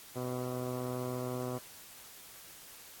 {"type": "tone with low-pass filter", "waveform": "15% pulse", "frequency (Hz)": 125.6, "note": "B2", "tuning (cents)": 30, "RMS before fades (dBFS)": -37, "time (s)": [0.15, 1.59], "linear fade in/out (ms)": 20, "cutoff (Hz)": 850, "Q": 3.5, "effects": ["white hiss -52 dBFS RMS until 3 s", "AAC 64 kbps"]}